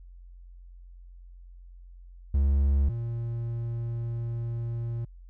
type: tone pair in turn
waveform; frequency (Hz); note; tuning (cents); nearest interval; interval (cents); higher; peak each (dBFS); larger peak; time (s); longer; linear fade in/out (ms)
triangle; 69.4 / 116.72; C#2 / A#2; +3 / +3; major sixth; 900; second; -18 / -27; first; 2.34-2.89 / 2.89-5.05; second; 5
effects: added 44 Hz sine -45 dBFS peak until 5.29 s